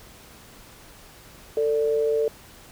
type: tone pair together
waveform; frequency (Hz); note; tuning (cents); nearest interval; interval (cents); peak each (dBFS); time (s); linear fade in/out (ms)
sine; 446.2 / 586.1; A4 / D5; +24 / -4; perfect fourth; 472; -20 / -28; 1.57-2.28; 2
effects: pink hiss -48 dBFS RMS until 2.71 s